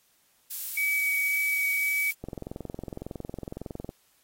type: noise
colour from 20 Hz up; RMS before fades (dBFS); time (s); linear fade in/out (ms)
violet; -33; 0.5-2.13; 10
type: tone with vibrato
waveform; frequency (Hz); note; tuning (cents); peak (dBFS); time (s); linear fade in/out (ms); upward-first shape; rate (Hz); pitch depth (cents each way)
sine; 2272; C#7; +42; -24; 0.77-2.11; 5; sine; 1.9; 8
type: click train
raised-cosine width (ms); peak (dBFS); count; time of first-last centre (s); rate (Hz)
2; -22; 37; 2.24-3.891; 21.8
effects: white hiss -66 dBFS RMS until 4.23 s + AAC 48 kbps